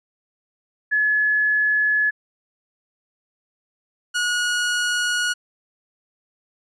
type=tone pair in turn; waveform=sine / sawtooth; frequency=1706 / 1451.7 Hz; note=G#6 / F#6; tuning=+46 / -33 cents; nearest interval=minor third; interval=279 cents; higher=first; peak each=-16 dBFS; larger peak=neither; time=0.91-2.11 / 4.14-5.34 s; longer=neither; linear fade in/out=20 ms; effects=resampled to 22050 Hz